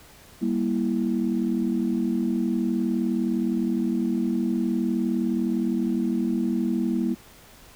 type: chord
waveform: sine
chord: E diminished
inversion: first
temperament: just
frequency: 197.78 / 237.3 / 329.6 Hz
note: G3 / Bb3 / E4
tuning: +16 / +31 / 0 cents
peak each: -26 / -24 / -27 dBFS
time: 0.41-7.15 s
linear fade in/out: 20 ms
effects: tanh soft clip ceiling -13 dBFS + pink hiss -50 dBFS RMS until 7.75 s